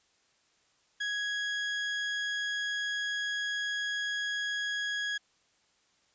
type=tone; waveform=30% pulse; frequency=1661.2 Hz; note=G#6; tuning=in tune; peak=-28 dBFS; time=1-5.18 s; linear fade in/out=10 ms; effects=white hiss -69 dBFS RMS until 6.14 s + resampled to 16000 Hz